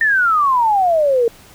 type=exponential sweep; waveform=sine; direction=down; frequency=1838 to 453.2 Hz; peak=-11 dBFS; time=0.01-1.28 s; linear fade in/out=2 ms; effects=pink hiss -44 dBFS RMS until 1.54 s